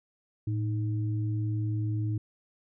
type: tone pair together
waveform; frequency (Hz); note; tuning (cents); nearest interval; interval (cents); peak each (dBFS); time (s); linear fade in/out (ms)
sine; 110 / 311.1; A2 / D#4; 0 / 0; octave + tritone; 1800; -27 / -37; 0.47-2.18; 5
effects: none